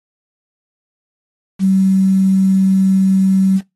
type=tone with quantisation; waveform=sine; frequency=191.2 Hz; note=G3; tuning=43 cents flat; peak=-9 dBFS; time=1.59-3.61 s; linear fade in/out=50 ms; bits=6; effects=noise-tail reverb RT60 0.2 s tail -23 dB re dry + AAC 32 kbps